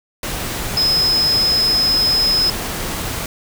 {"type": "tone in noise", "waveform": "sine", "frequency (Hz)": 5100, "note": "D#8", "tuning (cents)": 42, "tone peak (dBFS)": -13, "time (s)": [0.77, 2.5], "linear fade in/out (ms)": 2, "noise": "pink", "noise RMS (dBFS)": -24, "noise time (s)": [0.23, 3.26], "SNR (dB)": 8, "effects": []}